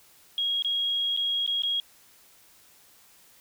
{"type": "tone with dropouts", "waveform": "sine", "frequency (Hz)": 3288, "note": "G#7", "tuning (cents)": -18, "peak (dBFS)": -24, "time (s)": [0.38, 1.8], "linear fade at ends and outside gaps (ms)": 1, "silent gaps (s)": [[0.623, 0.647], [1.165, 1.173], [1.464, 1.476], [1.621, 1.634]], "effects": ["white hiss -57 dBFS RMS until 3.4 s"]}